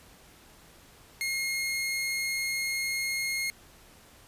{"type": "tone", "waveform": "sawtooth", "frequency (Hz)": 2147, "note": "C7", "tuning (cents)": 44, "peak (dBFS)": -25, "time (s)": [1.21, 3.5], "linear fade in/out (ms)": 0, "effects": ["pink hiss -55 dBFS RMS until 4.27 s", "resampled to 32000 Hz"]}